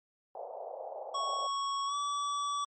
pink band-pass noise, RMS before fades -42 dBFS, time 0.35-1.47 s, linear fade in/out 2 ms, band 520 to 800 Hz, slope 48 dB/octave
square tone with pitch glide, 1108.7 to 1147.8 Hz, C#6 to D6, 0 to -40 cents, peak -32 dBFS, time 1.14-2.65 s, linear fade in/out 10 ms, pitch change +60 cents, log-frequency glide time 1.86-1.95 s
effects MP3 32 kbps

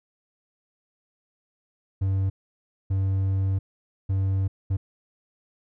triangle tone bursts at uneven times, 96.3 Hz, G2, 30 cents flat, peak -19 dBFS, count 4, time 2.01-2.3 / 2.9-3.59 / 4.09-4.48 / 4.7-4.77 s, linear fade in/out 10 ms, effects none

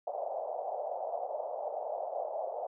pink band-pass noise, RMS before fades -37 dBFS, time 0.07-2.67 s, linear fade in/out 5 ms, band 560 to 760 Hz, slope 48 dB/octave, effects none

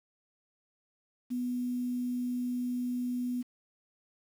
sine tone with quantisation, 246.9 Hz, B3, in tune, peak -30 dBFS, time 1.3-3.43 s, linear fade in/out 20 ms, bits 9, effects none

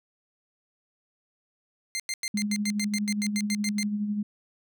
15% pulse tone bursts, 2093 Hz, C7, in tune, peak -22 dBFS, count 14, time 1.95-3.83 s, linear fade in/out 0 ms, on 47 ms, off 94 ms
sine tone with tremolo, 207.7 Hz, G#3, in tune, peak -24 dBFS, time 2.34-4.23 s, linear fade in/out 5 ms, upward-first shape sine, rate 12 Hz, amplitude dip 45%
effects none

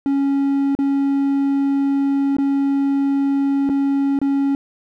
triangle tone with dropouts, 277.2 Hz, C#4, in tune, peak -13 dBFS, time 0.06-4.55 s, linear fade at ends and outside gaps 1 ms, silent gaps 0.751-0.789 / 2.367-2.384 / 3.691-3.697 / 4.189-4.215 s, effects none

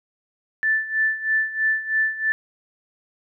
sine tone with tremolo, 1760 Hz, A6, in tune, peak -16 dBFS, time 0.63-2.32 s, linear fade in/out 0 ms, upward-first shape sine, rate 3.1 Hz, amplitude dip 80%, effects none

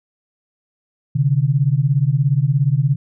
sine beating tone pair, 130.7 / 147.7 Hz, C3 / D3, -1 / +10 cents, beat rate 17 Hz, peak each -16 dBFS, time 1.15-2.96 s, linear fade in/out 10 ms, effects none

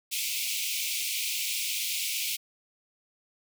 pink high-pass noise, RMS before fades -31 dBFS, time 0.11-2.37 s, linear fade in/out 20 ms, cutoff 2200 Hz, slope 96 dB/octave, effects none

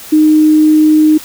sine tone, 308.3 Hz, D#4, 16 cents flat, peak -4 dBFS, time 0.12-1.18 s, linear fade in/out 10 ms, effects white hiss -31 dBFS RMS until 1.24 s

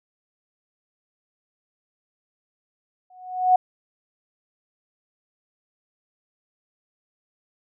sine tone with exponential growth, 736 Hz, F#5, 9 cents flat, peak -10 dBFS, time 3.1-3.56 s, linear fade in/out 5 ms, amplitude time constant 99 ms, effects none

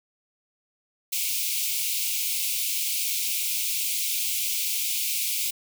white high-pass noise, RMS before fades -27 dBFS, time 1.12-5.51 s, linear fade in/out 10 ms, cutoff 2200 Hz, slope 96 dB/octave, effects none

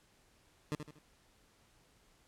20% pulse tone with echo, 150.2 Hz, D3, 39 cents sharp, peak -29 dBFS, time 0.72-0.75 s, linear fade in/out 0 ms, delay 79 ms, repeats 3, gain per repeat -8 dB, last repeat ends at 0.987 s, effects pink hiss -68 dBFS RMS until 2.27 s + low-pass 11000 Hz 12 dB/octave

